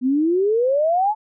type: exponential sweep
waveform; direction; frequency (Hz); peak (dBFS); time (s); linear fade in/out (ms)
sine; up; 245.8 to 880; -15; 0.01-1.15; 50
effects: none